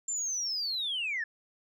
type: linear sweep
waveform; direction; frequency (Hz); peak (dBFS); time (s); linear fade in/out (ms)
sine; down; 7350 to 1700; -29; 0.08-1.24; 5
effects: tanh soft clip ceiling -26 dBFS